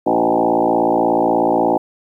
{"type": "tone with frequency modulation", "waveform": "sine", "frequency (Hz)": 563, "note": "C#5", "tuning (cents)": 27, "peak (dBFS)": -12, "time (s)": [0.06, 1.78], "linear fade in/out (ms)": 10, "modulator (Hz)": 56.6, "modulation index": 5.5, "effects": ["9-bit"]}